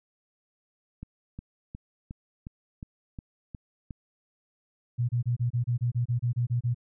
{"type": "click train", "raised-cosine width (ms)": 5, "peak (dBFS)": -26, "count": 9, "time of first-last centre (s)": [1.03, 3.908], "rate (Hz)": 2.78}
{"type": "tone bursts", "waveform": "sine", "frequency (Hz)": 120.6, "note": "B2", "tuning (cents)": -41, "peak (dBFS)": -23, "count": 13, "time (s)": [4.98, 6.746], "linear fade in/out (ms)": 20, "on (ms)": 110, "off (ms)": 28}
{"effects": []}